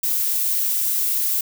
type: noise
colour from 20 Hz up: violet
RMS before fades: -21 dBFS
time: 0.03-1.41 s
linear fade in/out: 5 ms
effects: none